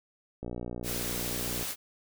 click train, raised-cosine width 2 ms, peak -24 dBFS, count 73, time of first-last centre 0.43-1.628 s, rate 60.1 Hz
white noise, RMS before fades -35 dBFS, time 0.83-1.76 s, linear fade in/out 50 ms
effects none

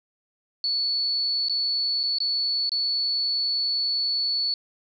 sine tone with dropouts, 4435 Hz, C#8, in tune, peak -22 dBFS, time 0.64-4.54 s, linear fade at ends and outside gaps 1 ms, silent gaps 1.485-1.496 / 2.032-2.036 / 2.185-2.203 / 2.694-2.718 s, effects none

